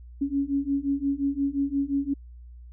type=beating tone pair; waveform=sine; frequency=275.9 / 281.6 Hz; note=C#4 / C#4; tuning=-8 / +27 cents; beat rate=5.7 Hz; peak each=-27 / -26 dBFS; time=0.21-2.14 s; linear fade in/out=10 ms; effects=added 60 Hz sine -42 dBFS peak until 2.72 s